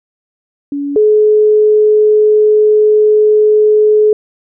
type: tone pair in turn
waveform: sine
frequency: 284.2 / 425.8 Hz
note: C#4 / G#4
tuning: +43 / +43 cents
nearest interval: perfect fifth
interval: 700 cents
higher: second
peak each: -15 / -5 dBFS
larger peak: second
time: 0.72-0.96 / 0.96-4.13 s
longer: second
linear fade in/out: 2 ms
effects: none